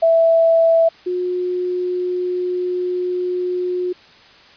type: tone pair in turn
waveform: sine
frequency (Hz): 659.3 / 360.7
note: E5 / F#4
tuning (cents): 0 / -44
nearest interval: minor seventh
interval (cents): 1044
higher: first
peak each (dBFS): -10 / -18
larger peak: first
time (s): 0.02-0.89 / 1.06-3.93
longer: second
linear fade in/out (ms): 10
effects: white hiss -46 dBFS RMS until 4.56 s + resampled to 11025 Hz